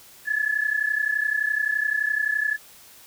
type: tone pair together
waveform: sine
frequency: 1700 / 1731.7 Hz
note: G#6 / A6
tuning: +40 / -28 cents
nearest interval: unison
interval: 32 cents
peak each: -24 dBFS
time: 0.25-2.58 s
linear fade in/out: 50 ms
effects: white hiss -49 dBFS RMS until 3.06 s